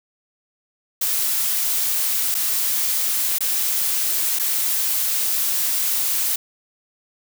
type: noise with dropouts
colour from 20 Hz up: blue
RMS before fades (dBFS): -21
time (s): 1.01-6.36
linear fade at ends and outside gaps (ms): 5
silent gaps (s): 2.344-2.349 / 3.385-3.406 / 4.389-4.395
effects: none